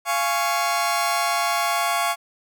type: chord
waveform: sawtooth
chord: Db major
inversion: first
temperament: just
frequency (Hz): 693 / 831.5 / 1108.7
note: F5 / Ab5 / Db6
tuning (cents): -14 / +2 / 0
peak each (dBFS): -20 / -23 / -20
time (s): 0.05-2.16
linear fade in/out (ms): 50
effects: none